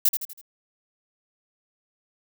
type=noise with echo; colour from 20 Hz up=violet; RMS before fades=-18 dBFS; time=0.05-0.09 s; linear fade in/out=5 ms; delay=81 ms; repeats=4; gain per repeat=-7 dB; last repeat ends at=0.414 s; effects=none

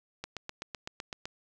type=click train; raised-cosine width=0.2 ms; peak=-20 dBFS; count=9; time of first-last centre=0.24-1.255 s; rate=7.88 Hz; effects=none

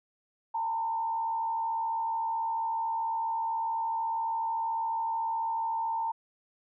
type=tone with frequency modulation; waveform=sine; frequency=907 Hz; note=A#5; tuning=48 cents flat; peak=-28 dBFS; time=0.54-6.12 s; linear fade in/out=10 ms; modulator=72.3 Hz; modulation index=0.45; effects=none

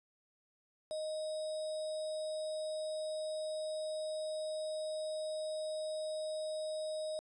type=tone with sample-and-hold; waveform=sine; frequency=622.3 Hz; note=D#5; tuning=in tune; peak=-36 dBFS; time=0.91-7.19 s; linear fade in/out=0 ms; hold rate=4410 Hz; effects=resampled to 24000 Hz

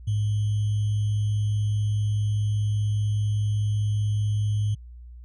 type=tone with sample-and-hold; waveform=sine; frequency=104.9 Hz; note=G#2; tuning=18 cents sharp; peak=-21 dBFS; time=0.07-4.75 s; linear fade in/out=10 ms; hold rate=3150 Hz; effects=added 60 Hz sine -40 dBFS peak until 5.24 s + resampled to 24000 Hz

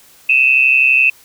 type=tone pair together; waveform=sine; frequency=2535 / 2667 Hz; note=D#7 / E7; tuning=+32 / +20 cents; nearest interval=minor second; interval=88 cents; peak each=-11 dBFS; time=0.29-1.1 s; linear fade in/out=5 ms; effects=white hiss -46 dBFS RMS until 1.24 s

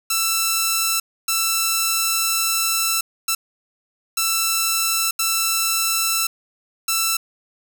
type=tone bursts at uneven times; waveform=5% pulse; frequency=1332 Hz; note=E6; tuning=18 cents sharp; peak=-6 dBFS; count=6; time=0.1-1 / 1.28-3.01 / 3.28-3.35 / 4.17-5.11 / 5.19-6.27 / 6.88-7.17 s; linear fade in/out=5 ms; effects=none

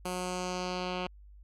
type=tone with low-pass filter sweep; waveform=10% pulse; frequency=181.5 Hz; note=F#3; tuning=33 cents flat; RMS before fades=-35 dBFS; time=0.05-1.07 s; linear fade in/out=5 ms; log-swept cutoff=11000 to 3100 Hz; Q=1.9; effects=added 50 Hz sine -50 dBFS peak until 1.43 s

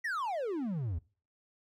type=exponential sweep; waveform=triangle; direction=down; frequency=1975.5 to 74.4 Hz; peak=-30 dBFS; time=0.04-0.99 s; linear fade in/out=10 ms; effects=noise-tail reverb RT60 0.4 s tail -23 dB re dry

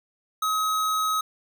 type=tone; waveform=square; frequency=1272 Hz; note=D#6; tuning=38 cents sharp; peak=-23 dBFS; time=0.42-1.21 s; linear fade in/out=5 ms; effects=none

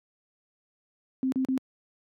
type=tone bursts; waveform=sine; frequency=261.6 Hz; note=C4; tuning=in tune; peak=-23 dBFS; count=3; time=1.23-1.577 s; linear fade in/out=0 ms; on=91 ms; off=37 ms; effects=high-pass 150 Hz 12 dB/octave

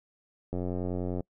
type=click train; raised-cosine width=2 ms; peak=-20 dBFS; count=62; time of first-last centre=0.53-1.206 s; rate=90.2 Hz; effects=noise-tail reverb RT60 0.1 s tail -26 dB re dry

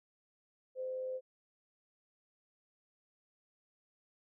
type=tone with amplitude modulation; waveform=sine; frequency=515 Hz; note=C5; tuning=28 cents flat; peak=-35 dBFS; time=0.75-1.21 s; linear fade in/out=50 ms; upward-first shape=sine; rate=96.9 Hz; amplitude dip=30%; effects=none

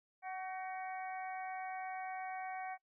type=harmonic tone with a mistuned harmonic; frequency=374.3 Hz; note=F#4; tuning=20 cents sharp; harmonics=2 / 3 / 4 / 5 / 6; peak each=-41 / -53 / -53 / -53 / -51 dBFS; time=0.22-2.78 s; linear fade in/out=50 ms; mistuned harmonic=4; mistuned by=+37 cents; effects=noise-tail reverb RT60 0.1 s tail -23 dB re dry

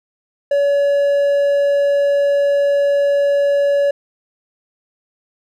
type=tone; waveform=triangle; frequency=567 Hz; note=C#5; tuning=39 cents sharp; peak=-10 dBFS; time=0.51-3.91 s; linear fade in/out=5 ms; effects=none

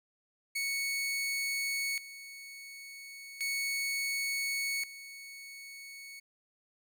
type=tone with tremolo; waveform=sawtooth; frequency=2217 Hz; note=C#7; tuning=in tune; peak=-28 dBFS; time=0.55-6.2 s; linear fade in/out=10 ms; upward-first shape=square; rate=0.35 Hz; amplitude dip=80%; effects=none

